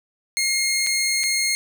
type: tone with dropouts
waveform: 15% pulse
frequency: 2142 Hz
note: C7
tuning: 40 cents sharp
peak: -13 dBFS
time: 0.37-1.55 s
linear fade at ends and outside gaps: 0 ms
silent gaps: 0.865-0.87 / 1.234-1.238 s
effects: none